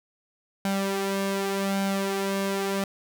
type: tone with flanger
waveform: sawtooth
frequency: 196 Hz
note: G3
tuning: in tune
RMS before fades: -27 dBFS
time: 0.65-2.84 s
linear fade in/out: 2 ms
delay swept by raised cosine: 1.3 to 3.3 ms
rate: 0.86 Hz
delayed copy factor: +0.6
effects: none